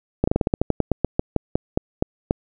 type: slowing click train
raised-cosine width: 2 ms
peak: -4 dBFS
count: 18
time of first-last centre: 0.24-2.309 s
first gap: 35 ms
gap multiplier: 1.14
effects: none